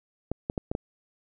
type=clicks; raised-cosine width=2 ms; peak=-15 dBFS; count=5; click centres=0.316 / 0.499 / 0.578 / 0.715 / 0.751 s; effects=none